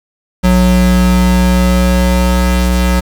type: tone pair together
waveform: square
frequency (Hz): 61.04 / 182.9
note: B1 / F#3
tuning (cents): -20 / -20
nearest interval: octave + perfect fifth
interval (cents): 1900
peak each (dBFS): -11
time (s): 0.43-3.01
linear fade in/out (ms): 20
effects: 7-bit